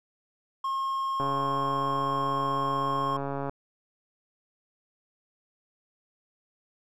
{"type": "tone", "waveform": "triangle", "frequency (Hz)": 1076, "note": "C6", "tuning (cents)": 48, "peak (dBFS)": -25, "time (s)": [0.64, 3.17], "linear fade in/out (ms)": 5}
{"type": "click train", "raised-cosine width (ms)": 1, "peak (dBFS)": -19, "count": 320, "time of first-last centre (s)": [1.2, 3.495], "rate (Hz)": 139}
{"effects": []}